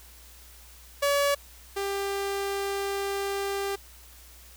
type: tone pair in turn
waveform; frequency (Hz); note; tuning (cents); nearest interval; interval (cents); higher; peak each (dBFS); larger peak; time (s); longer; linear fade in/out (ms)
sawtooth; 568 / 396.5; C#5 / G4; +42 / +20; tritone; 622; first; -18 / -24; first; 1.02-1.35 / 1.76-3.76; second; 10
effects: added 60 Hz sine -51 dBFS peak until 4.56 s + white hiss -52 dBFS RMS until 4.56 s